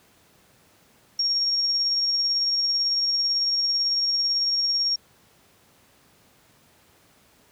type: tone with tremolo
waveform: sine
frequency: 5560 Hz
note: F8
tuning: 9 cents flat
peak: -19 dBFS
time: 1.19-4.96 s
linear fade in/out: 5 ms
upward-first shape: triangle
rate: 18 Hz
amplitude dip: 30%
effects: pink hiss -58 dBFS RMS until 7.51 s + high-pass 80 Hz 12 dB/octave